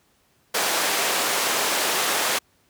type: band-pass noise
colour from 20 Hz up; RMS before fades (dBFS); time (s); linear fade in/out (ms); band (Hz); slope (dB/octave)
pink; -23; 0.54-2.39; 10; 520 to 14000; 12
effects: pink hiss -63 dBFS RMS until 2.69 s + high-pass 60 Hz 12 dB/octave